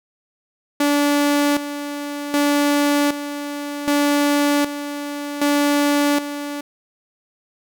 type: tone with tremolo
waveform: sawtooth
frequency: 289.1 Hz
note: D4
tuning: 27 cents flat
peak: -11 dBFS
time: 0.8-6.61 s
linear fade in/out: 5 ms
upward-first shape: square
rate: 0.65 Hz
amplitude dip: 70%
effects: none